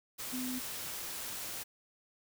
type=tone in noise; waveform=sine; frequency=253.6 Hz; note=B3; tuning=46 cents sharp; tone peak=-36 dBFS; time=0.32-0.6 s; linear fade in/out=20 ms; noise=white; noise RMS=-41 dBFS; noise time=0.18-1.64 s; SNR=+2 dB; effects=none